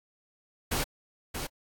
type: noise with echo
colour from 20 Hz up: pink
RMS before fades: -29 dBFS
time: 0.71-0.84 s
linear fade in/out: 10 ms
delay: 630 ms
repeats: 1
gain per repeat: -6 dB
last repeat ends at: 1.47 s
effects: AAC 64 kbps